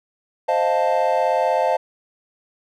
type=chord; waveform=triangle; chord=F dominant seventh; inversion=second; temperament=equal; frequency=523.3 / 622.3 / 698.5 / 880 Hz; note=C5 / Eb5 / F5 / A5; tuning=0 / 0 / 0 / 0 cents; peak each=-20 dBFS; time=0.48-1.77 s; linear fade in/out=10 ms; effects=none